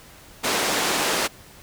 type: band-pass noise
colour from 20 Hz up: pink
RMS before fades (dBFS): -23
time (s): 0.43-1.28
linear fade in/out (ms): 20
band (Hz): 320 to 9600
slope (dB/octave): 12
effects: pink hiss -47 dBFS RMS until 1.62 s